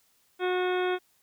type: harmonic tone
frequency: 364.3 Hz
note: F#4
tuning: 27 cents flat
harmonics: 1 / 2 / 3 / 4 / 5 / 6 / 7 / 9 / 10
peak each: -26 / -33 / -38 / -35 / -42 / -42 / -42 / -42 / -47 dBFS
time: 0.39-0.99 s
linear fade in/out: 50 ms
effects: white hiss -67 dBFS RMS until 1.22 s